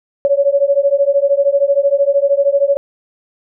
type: beating tone pair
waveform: sine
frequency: 554.4 / 567.4 Hz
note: C#5 / C#5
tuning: 0 / +40 cents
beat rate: 13 Hz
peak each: -13 dBFS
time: 0.25-2.77 s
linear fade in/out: 0 ms
effects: none